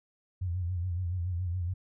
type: tone with vibrato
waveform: sine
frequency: 89 Hz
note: F2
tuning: 33 cents sharp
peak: -29 dBFS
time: 0.41-1.74 s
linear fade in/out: 10 ms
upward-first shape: sine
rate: 7.1 Hz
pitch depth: 83 cents each way
effects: none